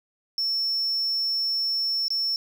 sine tone with dropouts, 5400 Hz, E8, 41 cents sharp, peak -20 dBFS, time 0.38-2.36 s, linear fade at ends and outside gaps 1 ms, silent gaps 2.082-2.104 s, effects tanh soft clip ceiling -22 dBFS

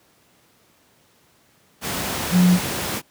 sine tone in noise, 180 Hz, F#3, 47 cents flat, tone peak -11 dBFS, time 2.31-2.59 s, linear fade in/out 50 ms, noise pink, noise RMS -25 dBFS, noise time 1.81-3.02 s, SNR +11 dB, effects pink hiss -58 dBFS RMS until 3.1 s + high-pass 100 Hz 12 dB/octave

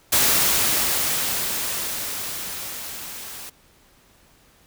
white noise with level ramp, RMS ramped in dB -17 to -37 dBFS, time 0.12-3.5 s, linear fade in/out 10 ms, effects pink hiss -56 dBFS RMS until 4.66 s

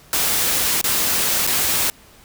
white noise with dropouts, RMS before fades -19 dBFS, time 0.13-1.9 s, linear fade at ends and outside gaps 1 ms, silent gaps 0.813-0.841 / 1.467-1.474 s, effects pink hiss -48 dBFS RMS until 2.24 s

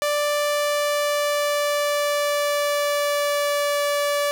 sawtooth tone with pitch glide, 587.3 to 578.2 Hz, D5 to D5, 0 to -27 cents, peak -16 dBFS, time 0.02-4.31 s, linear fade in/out 0 ms, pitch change -27 cents, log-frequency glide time 0.27-3.81 s, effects none

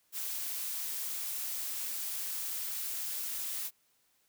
blue noise, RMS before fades -37 dBFS, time 0.12-3.71 s, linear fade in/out 50 ms, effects white hiss -72 dBFS RMS until 4.28 s

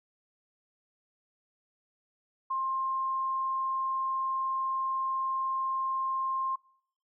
sine tone, 1059 Hz, C6, 21 cents sharp, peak -28 dBFS, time 2.5-6.56 s, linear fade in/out 10 ms, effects noise-tail reverb RT60 0.7 s tail -25 dB re dry

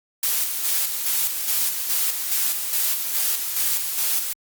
blue noise with tremolo, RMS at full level -21 dBFS, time 0.23-4.33 s, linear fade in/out 2 ms, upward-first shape square, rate 2.4 Hz, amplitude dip 45%, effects Opus 48 kbps

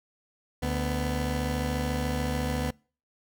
20% pulse tone pair together, 74 / 248.9 Hz, D2 / B3, +14 / +14 cents, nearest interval octave + major sixth, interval 2100 cents, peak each -24 / -26 dBFS, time 0.62-2.71 s, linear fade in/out 10 ms, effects noise-tail reverb RT60 0.4 s tail -26 dB re dry

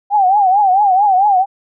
sine tone with vibrato, 784 Hz, G5, in tune, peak -8 dBFS, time 0.1-1.46 s, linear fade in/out 50 ms, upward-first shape triangle, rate 4.5 Hz, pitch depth 150 cents each way, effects none

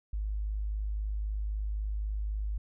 sine tone, 51.91 Hz, G#1, in tune, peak -30 dBFS, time 0.13-2.58 s, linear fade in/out 5 ms, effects none

